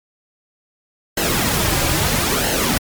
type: noise with flanger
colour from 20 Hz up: pink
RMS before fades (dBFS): -18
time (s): 1.17-2.78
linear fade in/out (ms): 5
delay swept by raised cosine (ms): 0.84 to 4.64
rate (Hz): 0.76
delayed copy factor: -0.6
effects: MP3 96 kbps